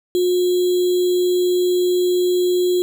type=tone with sample-and-hold; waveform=sine; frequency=359.7 Hz; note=F#4; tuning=49 cents flat; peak=-14 dBFS; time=0.15-2.82 s; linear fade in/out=0 ms; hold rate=3675 Hz; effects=none